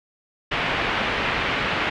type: low-pass noise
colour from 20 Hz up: white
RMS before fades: -24 dBFS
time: 0.51-1.9 s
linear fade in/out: 10 ms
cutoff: 2800 Hz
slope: 24 dB/octave
effects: none